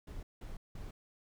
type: noise bursts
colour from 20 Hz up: brown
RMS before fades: -44 dBFS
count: 3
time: 0.07-0.91 s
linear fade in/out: 5 ms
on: 160 ms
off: 180 ms
effects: none